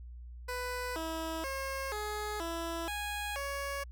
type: tone with pitch steps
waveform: 15% pulse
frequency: 497.1 / 323.6 / 539 / 421 / 333.4 / 827 / 559 Hz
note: B4 / E4 / C#5 / G#4 / E4 / G#5 / C#5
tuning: +11 / -32 / -49 / +24 / +20 / -8 / +14 cents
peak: -29 dBFS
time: 0.48-3.84 s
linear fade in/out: 10 ms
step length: 480 ms
effects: added 60 Hz sine -44 dBFS peak until 3.91 s